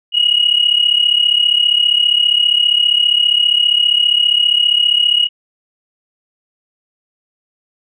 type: tone pair together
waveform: sine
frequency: 2878 / 2913 Hz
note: F#7 / F#7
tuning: -49 / -28 cents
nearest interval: unison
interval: 21 cents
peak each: -12 dBFS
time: 0.12-5.29 s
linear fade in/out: 50 ms
effects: tanh soft clip ceiling -2 dBFS